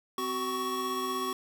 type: tone cluster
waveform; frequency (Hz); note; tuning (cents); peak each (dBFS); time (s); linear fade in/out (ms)
square; 257.5 / 376.4 / 1113; C4 / F#4 / C#6; -28 / +30 / +7; -39 / -36 / -33; 0.18-1.33; 2
effects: none